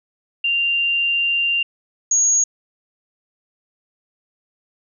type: tone pair in turn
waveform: sine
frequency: 2783 / 6636 Hz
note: F7 / G#8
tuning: -7 / -2 cents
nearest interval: octave + minor third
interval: 1505 cents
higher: second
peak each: -16 / -13 dBFS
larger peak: second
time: 0.44-1.63 / 2.11-2.44 s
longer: first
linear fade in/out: 5 ms
effects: none